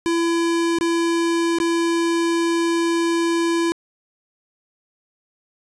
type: tone with dropouts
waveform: square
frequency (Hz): 336.1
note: E4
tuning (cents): +34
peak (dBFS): -18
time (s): 0.06-3.72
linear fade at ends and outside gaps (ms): 0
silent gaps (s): 0.786-0.81 / 1.586-1.601
effects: resampled to 22050 Hz + 10-bit